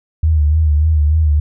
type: tone with vibrato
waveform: sine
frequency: 76.8 Hz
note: D#2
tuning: 22 cents flat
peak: -9 dBFS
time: 0.23-1.4 s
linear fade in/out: 5 ms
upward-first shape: sine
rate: 3.4 Hz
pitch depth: 69 cents each way
effects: none